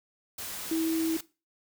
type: tone in noise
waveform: sine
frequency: 324.3 Hz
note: E4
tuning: 28 cents flat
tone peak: -25 dBFS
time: 0.71-1.17 s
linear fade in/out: 5 ms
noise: white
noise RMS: -38 dBFS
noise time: 0.38-1.21 s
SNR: +10 dB
effects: noise-tail reverb RT60 0.3 s tail -19 dB re dry